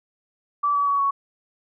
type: tone with pitch steps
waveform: sine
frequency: 1157 / 1142.4 / 1128 / 1113.7 Hz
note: D6 / D6 / C#6 / C#6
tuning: -26 / -48 / +30 / +8 cents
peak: -18 dBFS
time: 0.63-1.11 s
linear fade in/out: 10 ms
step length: 120 ms
effects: none